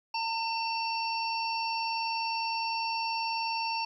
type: harmonic tone with a mistuned harmonic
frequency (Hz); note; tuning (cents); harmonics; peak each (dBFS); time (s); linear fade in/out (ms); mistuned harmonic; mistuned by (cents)
910; A#5; -42; 1 / 3 / 5 / 6; -31 / -36 / -38 / -39; 0.14-3.85; 5; 3; -26
effects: 11-bit